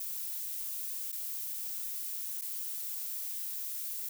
violet noise with dropouts, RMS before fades -38 dBFS, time 0-4.09 s, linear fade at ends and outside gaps 5 ms, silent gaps 1.119-1.125 / 2.413-2.418 s, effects none

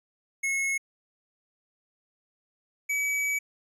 square tone pair in turn, 2179 / 2282 Hz, C#7 / C#7, -30 / +50 cents, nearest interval minor second, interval 80 cents, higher second, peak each -26 dBFS, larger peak neither, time 0.43-0.78 / 2.89-3.39 s, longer second, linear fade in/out 10 ms, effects resampled to 32000 Hz

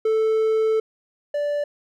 triangle tone pair in turn, 440 / 583.6 Hz, A4 / D5, 0 / -11 cents, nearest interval perfect fourth, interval 489 cents, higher second, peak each -15 / -19 dBFS, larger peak first, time 0.05-0.8 / 1.34-1.64 s, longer first, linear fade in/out 5 ms, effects none

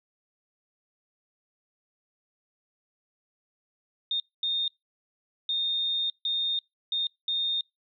sine tone bursts at uneven times, 3662 Hz, A#7, 32 cents flat, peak -25 dBFS, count 6, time 4.11-4.2 / 4.43-4.68 / 5.49-6.1 / 6.25-6.59 / 6.92-7.07 / 7.28-7.61 s, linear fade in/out 2 ms, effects noise-tail reverb RT60 0.2 s tail -25 dB re dry

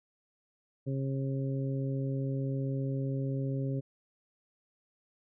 harmonic tone, 135.3 Hz, C#3, 42 cents flat, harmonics 1 / 2 / 3 / 4, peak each -31 / -37 / -41 / -43 dBFS, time 0.86-3.81 s, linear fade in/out 20 ms, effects none

